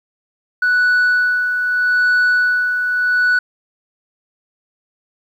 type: tone with tremolo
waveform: sine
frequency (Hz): 1480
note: F#6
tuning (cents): 0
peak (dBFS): -8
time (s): 0.62-3.39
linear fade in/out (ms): 5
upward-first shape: sine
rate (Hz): 0.8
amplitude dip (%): 55
effects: tanh soft clip ceiling -10 dBFS + 8-bit